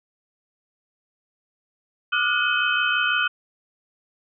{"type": "tone cluster", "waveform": "sine", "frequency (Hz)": [1192, 1395, 1461, 2550, 3069], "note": ["D6", "F6", "F#6", "D#7", "G7"], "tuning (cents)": [25, -2, -22, 42, -37], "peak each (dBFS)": [-28, -28, -22, -26, -27], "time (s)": [2.12, 3.28], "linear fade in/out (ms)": 10, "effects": []}